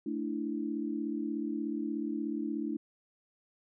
sine chord, A suspended fourth, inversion none, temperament just, 220 / 293.3 / 330 Hz, A3 / D4 / E4, 0 / -2 / +2 cents, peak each -37 / -35 / -37 dBFS, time 0.06-2.77 s, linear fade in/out 5 ms, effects none

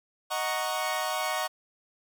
sawtooth chord, D# minor seventh, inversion none, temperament equal, 622.3 / 740 / 932.3 / 1108.7 Hz, D#5 / F#5 / A#5 / C#6, 0 / 0 / 0 / 0 cents, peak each -30 / -29 / -32 / -29 dBFS, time 0.3-1.48 s, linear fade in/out 20 ms, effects none

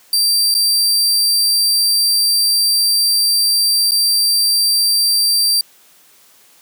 sawtooth tone with dropouts, 4699 Hz, D8, in tune, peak -9 dBFS, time 0.13-5.61 s, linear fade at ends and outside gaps 2 ms, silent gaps 0.542-0.549 / 3.91-3.918 s, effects white hiss -49 dBFS RMS until 6.61 s + high-pass 150 Hz 12 dB/octave

